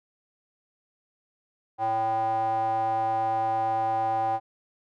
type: tone with band-pass filter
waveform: square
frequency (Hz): 111.4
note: A2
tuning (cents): +22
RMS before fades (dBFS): -26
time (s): 1.78-4.4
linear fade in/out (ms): 50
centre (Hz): 800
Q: 8.4
effects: none